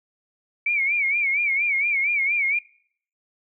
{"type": "tone with vibrato", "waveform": "sine", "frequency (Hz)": 2273, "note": "C#7", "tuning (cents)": 43, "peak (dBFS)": -19, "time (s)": [0.66, 2.59], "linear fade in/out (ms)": 5, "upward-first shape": "sine", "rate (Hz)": 4.3, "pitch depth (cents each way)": 110, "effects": ["noise-tail reverb RT60 0.6 s tail -23 dB re dry"]}